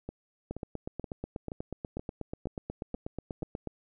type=two click trains; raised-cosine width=2 ms; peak=-24 / -22 dBFS; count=8 / 27; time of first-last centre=0.09-3.423 / 0.51-3.673 s; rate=2.1 / 8.22 Hz; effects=none